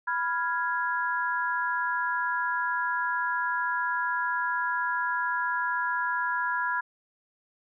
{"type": "chord", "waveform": "sine", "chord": "F diminished", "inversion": "second", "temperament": "equal", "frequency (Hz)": [987.8, 1396.9, 1661.2], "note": ["Cb6", "F6", "Ab6"], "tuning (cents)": [0, 0, 0], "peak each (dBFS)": [-29, -31, -30], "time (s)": [0.07, 6.81], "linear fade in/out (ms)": 10, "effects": []}